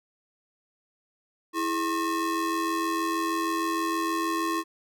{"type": "ring-modulated tone", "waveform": "square", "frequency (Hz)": 372.6, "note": "F#4", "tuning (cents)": 12, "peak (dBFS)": -23, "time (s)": [1.53, 4.64], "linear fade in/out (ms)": 50, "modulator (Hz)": 702, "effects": []}